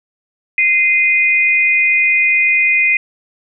sine tone pair together, 2078 / 2471 Hz, C7 / D#7, -12 / -13 cents, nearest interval minor third, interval 299 cents, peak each -13 / -12 dBFS, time 0.58-2.97 s, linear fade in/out 2 ms, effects none

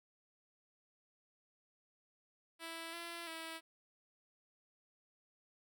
5% pulse tone with pitch steps, 329.9 / 339.3 / 325.6 Hz, E4 / F4 / E4, +1 / -50 / -21 cents, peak -33 dBFS, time 2.59-3.61 s, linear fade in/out 50 ms, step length 340 ms, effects none

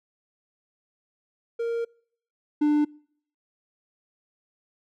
triangle tone pair in turn, 465.1 / 297.5 Hz, A#4 / D4, -4 / +22 cents, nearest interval minor sixth, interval 774 cents, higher first, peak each -23 / -16 dBFS, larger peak second, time 1.59-1.85 / 2.61-2.85 s, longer first, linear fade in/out 10 ms, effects noise-tail reverb RT60 0.6 s tail -26 dB re dry

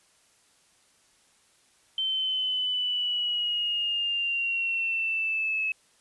sine linear sweep, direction down, 3100 to 2581 Hz, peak -25 dBFS, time 1.98-5.72 s, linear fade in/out 2 ms, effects white hiss -63 dBFS RMS until 6 s + resampled to 24000 Hz

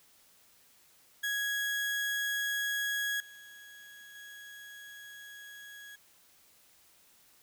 35% pulse tone with level steps, 1661.2 Hz, G#6, in tune, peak -29 / -48 / -45 dBFS, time 1.23-5.96 s, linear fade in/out 10 ms, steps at 3.2 / 4.15 s, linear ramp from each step 2 ms, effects white hiss -63 dBFS RMS until 7.42 s

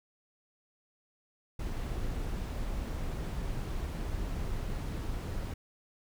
brown noise, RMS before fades -35 dBFS, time 1.59-5.54 s, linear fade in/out 5 ms, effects none

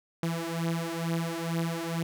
sawtooth beating tone pair, 165.3 / 167.5 Hz, E3 / E3, +5 / +28 cents, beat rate 2.2 Hz, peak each -28 dBFS, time 0.23-2.03 s, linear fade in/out 2 ms, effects none

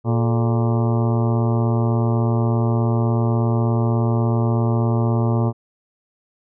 harmonic tone with a mistuned harmonic, 116.54 Hz, A#2, in tune, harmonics 1 / 2 / 3 / 4 / 5 / 6 / 7 / 8 / 9 / 10, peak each -17 / -23 / -27 / -29 / -31 / -33 / -34 / -35 / -36 / -37 dBFS, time 0.04-5.53 s, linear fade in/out 50 ms, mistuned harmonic 4, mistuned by -110 cents, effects none

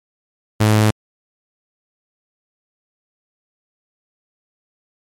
sawtooth tone, 107.5 Hz, A2, 40 cents flat, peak -7 dBFS, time 0.6-0.91 s, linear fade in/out 10 ms, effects MP3 64 kbps

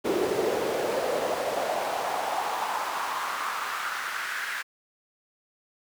brown noise with high-pass filter sweep, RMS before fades -29 dBFS, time 0.04-4.63 s, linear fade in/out 20 ms, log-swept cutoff 380 to 1700 Hz, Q 3.3, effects none

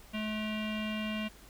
square tone with low-pass filter, 214.9 Hz, A3, 41 cents flat, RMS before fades -35 dBFS, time 0.13-1.29 s, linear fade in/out 20 ms, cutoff 2800 Hz, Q 5.2, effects added 50 Hz sine -56 dBFS peak until 1.49 s + pink hiss -56 dBFS RMS until 1.49 s

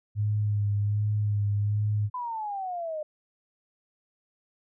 sine tone with vibrato, 103.83 Hz, G#2, in tune, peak -23 dBFS, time 0.15-2.1 s, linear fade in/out 50 ms, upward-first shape sine, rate 1.3 Hz, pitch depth 26 cents each way
sine exponential sweep, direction down, 1015 to 600 Hz, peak -30 dBFS, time 2.14-3.03 s, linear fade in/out 5 ms
effects none

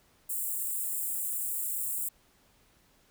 white high-pass noise, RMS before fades -33 dBFS, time 0.29-2.09 s, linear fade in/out 10 ms, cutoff 7400 Hz, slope 96 dB/octave, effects pink hiss -65 dBFS RMS until 3.1 s

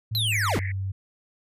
sine tone with pitch glide, 110 to 96.32 Hz, A2 to G2, 0 to -30 cents, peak -26 dBFS, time 0.11-0.92 s, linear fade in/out 10 ms, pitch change -230 cents, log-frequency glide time 0.26-0.54 s
square linear sweep, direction down, 4170 to 59.7 Hz, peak -24 dBFS, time 0.15-0.59 s, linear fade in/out 0 ms
pink band-pass noise, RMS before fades -37 dBFS, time 0.32-0.72 s, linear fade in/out 5 ms, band 1800 to 2200 Hz, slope 96 dB/octave
effects resampled to 32000 Hz

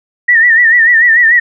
sine tone with vibrato, 1869 Hz, A#6, 4 cents sharp, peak -4 dBFS, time 0.28-1.4 s, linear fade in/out 10 ms, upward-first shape sine, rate 6.8 Hz, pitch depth 88 cents each way, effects none

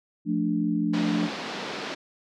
sine chord, D minor, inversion first, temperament equal, 174.61 / 220 / 293.7 Hz, F3 / A3 / D4, 0 / 0 / 0 cents, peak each -28 / -27 / -26 dBFS, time 0.25-1.3 s, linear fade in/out 50 ms
pink band-pass noise, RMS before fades -34 dBFS, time 0.93-1.95 s, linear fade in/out 10 ms, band 200 to 4900 Hz, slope 24 dB/octave
effects none

